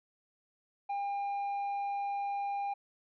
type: tone with tanh clipping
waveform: sine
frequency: 803 Hz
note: G5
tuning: 41 cents sharp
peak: -33 dBFS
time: 0.89-2.74 s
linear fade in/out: 10 ms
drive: 4 dB
effects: none